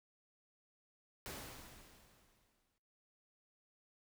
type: noise with exponential decay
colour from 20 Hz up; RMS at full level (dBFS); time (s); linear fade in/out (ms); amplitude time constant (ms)
pink; -45; 1.26-2.78; 0; 330
effects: noise-tail reverb RT60 0.6 s tail -17 dB re dry